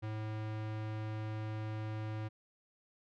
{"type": "tone", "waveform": "square", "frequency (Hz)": 108.3, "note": "A2", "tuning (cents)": -27, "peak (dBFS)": -38, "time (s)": [0.02, 2.29], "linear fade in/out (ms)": 20, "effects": ["low-pass 3000 Hz 12 dB/octave"]}